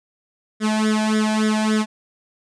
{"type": "tone with flanger", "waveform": "sawtooth", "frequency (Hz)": 215.9, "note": "A3", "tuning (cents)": -33, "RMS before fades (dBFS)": -19, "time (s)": [0.6, 1.86], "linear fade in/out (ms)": 50, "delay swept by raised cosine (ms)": [0.56, 1.26], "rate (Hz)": 3.5, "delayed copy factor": 0.9, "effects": ["resampled to 22050 Hz"]}